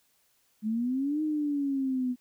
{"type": "exponential two-way sweep", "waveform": "sine", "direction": "up then down", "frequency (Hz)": [210.3, 311.1, 246.4], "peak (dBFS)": -26, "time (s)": [0.62, 2.16], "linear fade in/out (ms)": 50, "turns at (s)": 1.22, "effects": ["white hiss -69 dBFS RMS until 2.2 s"]}